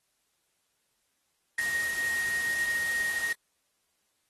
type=tone in noise; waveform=sine; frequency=1869 Hz; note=A#6; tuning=4 cents sharp; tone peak=-27 dBFS; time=1.58-3.33 s; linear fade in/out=5 ms; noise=white; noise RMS=-38 dBFS; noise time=1.58-3.33 s; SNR=+8 dB; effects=white hiss -75 dBFS RMS until 4.29 s + AAC 32 kbps